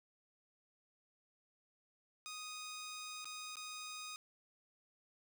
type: tone with dropouts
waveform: 10% pulse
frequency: 1244.5 Hz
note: D#6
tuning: in tune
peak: -37 dBFS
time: 2.26-4.16 s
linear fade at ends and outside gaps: 0 ms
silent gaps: 3.245-3.255 / 3.556-3.569 s
effects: none